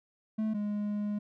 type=tone pair in turn; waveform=triangle; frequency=217.3 / 207.5 Hz; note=A3 / G#3; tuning=-21 / -1 cents; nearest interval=minor second; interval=80 cents; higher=first; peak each=-26 / -28 dBFS; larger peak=first; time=0.38-0.54 / 0.54-1.19 s; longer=second; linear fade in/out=10 ms; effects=none